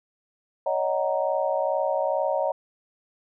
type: chord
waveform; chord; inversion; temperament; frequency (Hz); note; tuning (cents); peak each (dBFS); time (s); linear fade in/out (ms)
sine; D# minor seventh; third; just; 560 / 622.3 / 746.7 / 933.4; C#5 / D#5 / F#5 / A#5; +18 / 0 / +16 / +2; -26 / -26 / -30 / -30; 0.66-2.52; 5
effects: none